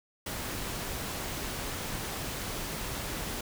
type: noise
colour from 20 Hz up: pink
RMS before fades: -36 dBFS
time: 0.26-3.41 s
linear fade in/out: 5 ms
effects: none